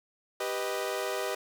sawtooth chord, G augmented, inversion none, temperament equal, 392 / 493.9 / 622.3 Hz, G4 / B4 / D#5, 0 / 0 / 0 cents, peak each -31 dBFS, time 0.4-1.35 s, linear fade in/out 5 ms, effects none

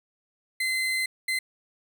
35% pulse tone bursts at uneven times, 2058 Hz, C7, 29 cents flat, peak -23 dBFS, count 2, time 0.6-1.06 / 1.28-1.39 s, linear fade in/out 5 ms, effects none

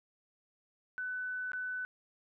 sine tone with dropouts, 1500 Hz, F#6, 23 cents sharp, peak -35 dBFS, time 0.98-1.85 s, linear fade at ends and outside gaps 0 ms, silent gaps 1.518-1.533 s, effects none

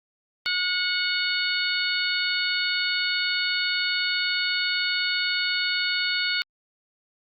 harmonic tone with a mistuned harmonic, 734 Hz, F#5, 14 cents flat, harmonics 2 / 3 / 4 / 5 / 6, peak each -28 / -29 / -31 / -31 / -28 dBFS, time 0.46-6.42 s, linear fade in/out 0 ms, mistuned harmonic 2, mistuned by -25 cents, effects Opus 48 kbps

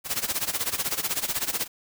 white noise with tremolo, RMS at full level -25 dBFS, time 0.04-1.68 s, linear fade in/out 50 ms, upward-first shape sine, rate 16 Hz, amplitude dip 85%, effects none

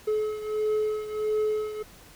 triangle beating tone pair, 428 / 429.5 Hz, A4 / A4, -48 / -42 cents, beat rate 1.5 Hz, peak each -24 / -29 dBFS, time 0.07-1.83 s, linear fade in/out 10 ms, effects pink hiss -51 dBFS RMS until 2.15 s

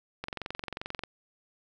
click train, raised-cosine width 0.3 ms, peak -19 dBFS, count 19, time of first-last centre 0.24-1.036 s, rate 22.6 Hz, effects none

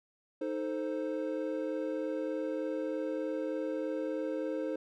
triangle chord, A diminished, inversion second, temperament equal, 311.1 / 440 / 523.3 Hz, Eb4 / A4 / C5, 0 / 0 / 0 cents, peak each -34 / -37 / -34 dBFS, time 0.41-4.76 s, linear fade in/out 5 ms, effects none

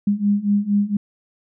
sine beating tone pair, 201.5 / 205.8 Hz, G3 / G#3, +48 / -16 cents, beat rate 4.3 Hz, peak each -20 / -18 dBFS, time 0.07-0.97 s, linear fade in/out 5 ms, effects none

